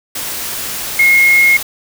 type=tone in noise; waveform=sine; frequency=2155 Hz; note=C#7; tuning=49 cents flat; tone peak=-6 dBFS; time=0.99-1.57 s; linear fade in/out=5 ms; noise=white; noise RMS=-22 dBFS; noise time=0.15-1.63 s; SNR=+13 dB; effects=none